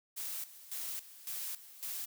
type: noise with tremolo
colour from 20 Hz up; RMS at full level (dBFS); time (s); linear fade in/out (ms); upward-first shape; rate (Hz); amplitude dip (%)
blue; -40; 0.16-2.06; 20; square; 1.8; 80
effects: none